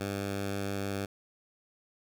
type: tone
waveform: 10% pulse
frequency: 99.3 Hz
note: G2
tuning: 23 cents sharp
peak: -24 dBFS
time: 0-1.06 s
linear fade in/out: 10 ms
effects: none